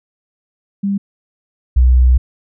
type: tone pair in turn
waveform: sine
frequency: 198.9 / 62.65 Hz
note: G3 / B1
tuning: +25 / +25 cents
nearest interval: octave + minor sixth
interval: 2000 cents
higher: first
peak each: -14 / -6 dBFS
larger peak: second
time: 0.83-0.98 / 1.76-2.18 s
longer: second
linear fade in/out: 10 ms
effects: none